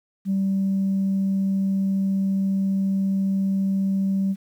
sine tone, 193.9 Hz, G3, 19 cents flat, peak -18 dBFS, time 0.25-4.36 s, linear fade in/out 50 ms, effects tanh soft clip ceiling -16 dBFS + 9-bit

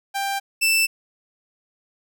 sawtooth tone pair in turn, 790 / 2657 Hz, G5 / E7, +13 / +13 cents, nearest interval octave + major sixth, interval 2100 cents, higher second, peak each -19 / -13 dBFS, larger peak second, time 0.14-0.4 / 0.61-0.87 s, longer neither, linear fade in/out 20 ms, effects none

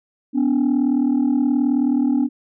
sine tone pair together, 249.1 / 288 Hz, B3 / D4, +15 / -34 cents, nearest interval minor third, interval 251 cents, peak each -16 dBFS, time 0.33-2.29 s, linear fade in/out 50 ms, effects tanh soft clip ceiling -12 dBFS

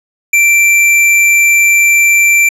square tone, 2349 Hz, D7, in tune, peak -6 dBFS, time 0.33-2.49 s, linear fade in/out 5 ms, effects low-pass 12000 Hz 12 dB/octave

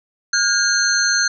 sine tone cluster, 1437 / 1617 / 4247 / 6250 Hz, F6 / G#6 / C8 / G8, +49 / -47 / +25 / -6 cents, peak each -20 dBFS, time 0.33-1.28 s, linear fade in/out 5 ms, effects none

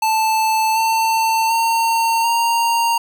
square tone with pitch steps, 880 / 895.9 / 912.1 / 928.6 Hz, A5 / A5 / A#5 / A#5, 0 / +31 / -38 / -7 cents, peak -15 dBFS, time 0.02-2.98 s, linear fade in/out 5 ms, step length 740 ms, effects none

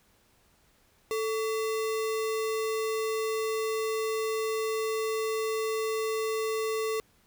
sine tone with sample-and-hold, 440 Hz, A4, in tune, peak -27 dBFS, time 1.11-7 s, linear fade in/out 0 ms, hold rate 1575 Hz, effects pink hiss -65 dBFS RMS until 7.26 s

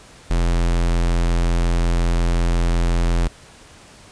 square tone, 42.78 Hz, F1, 35 cents flat, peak -16 dBFS, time 0.3-3.28 s, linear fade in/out 10 ms, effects pink hiss -45 dBFS RMS until 4.11 s + resampled to 22050 Hz

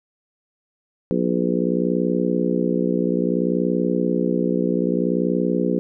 harmonic tone with a mistuned harmonic, 60.6 Hz, B1, 32 cents flat, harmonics 3 / 4 / 5 / 6 / 7 / 8, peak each -23 / -24 / -25 / -26 / -26 / -27 dBFS, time 1.11-5.79 s, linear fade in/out 0 ms, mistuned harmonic 8, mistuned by +58 cents, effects none

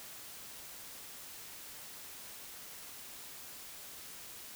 silence, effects white hiss -49 dBFS RMS until 4.55 s

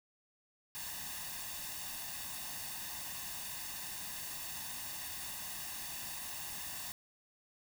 white noise with comb filter, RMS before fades -43 dBFS, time 0.75-6.92 s, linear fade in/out 0 ms, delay 1.1 ms, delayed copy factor +0.7, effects none

